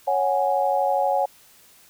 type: chord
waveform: sine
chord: C# suspended fourth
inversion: none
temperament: just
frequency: 554.4 / 739.2 / 831.5 Hz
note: C#5 / F#5 / G#5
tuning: 0 / -2 / +2 cents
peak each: -23 dBFS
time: 0.07-1.26 s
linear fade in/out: 10 ms
effects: white hiss -53 dBFS RMS until 1.89 s